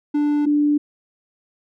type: tone pair in turn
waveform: triangle / sine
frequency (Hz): 294.1 / 294.1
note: D4 / D4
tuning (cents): +3 / +3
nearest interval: unison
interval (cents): 0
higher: neither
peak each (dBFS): -14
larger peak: neither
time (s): 0.14-0.46 / 0.46-0.78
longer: neither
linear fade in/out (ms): 10
effects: none